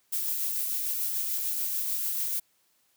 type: noise with tremolo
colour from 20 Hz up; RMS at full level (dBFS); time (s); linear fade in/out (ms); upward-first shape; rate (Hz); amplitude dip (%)
violet; -29; 0.12-2.4; 10; sine; 6.8; 25
effects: white hiss -69 dBFS RMS until 2.96 s + high-pass 80 Hz 12 dB/octave